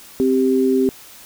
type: tone pair together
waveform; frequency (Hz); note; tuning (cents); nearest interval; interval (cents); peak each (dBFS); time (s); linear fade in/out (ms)
sine; 261.6 / 392; C4 / G4; 0 / 0; perfect fifth; 700; -16 / -16; 0.2-0.89; 0
effects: white hiss -42 dBFS RMS until 1.25 s